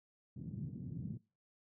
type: band-pass noise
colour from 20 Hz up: pink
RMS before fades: -44 dBFS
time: 0.36-1.18 s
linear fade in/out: 10 ms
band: 110 to 220 Hz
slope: 24 dB/octave
effects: noise-tail reverb RT60 0.3 s tail -22 dB re dry